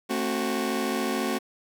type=chord; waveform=sawtooth; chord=F# diminished; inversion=first; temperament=just; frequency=222 / 266.4 / 370 Hz; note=A3 / C4 / F#4; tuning=+16 / +31 / 0 cents; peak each=-26 dBFS; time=0.09-1.39 s; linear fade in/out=20 ms; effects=9-bit